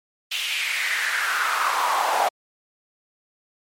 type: noise with high-pass filter sweep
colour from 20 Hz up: brown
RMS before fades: -23 dBFS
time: 0.31-2.29 s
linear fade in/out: 10 ms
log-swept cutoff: 3000 to 730 Hz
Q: 3.8
effects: high-pass 400 Hz 12 dB/octave + MP3 64 kbps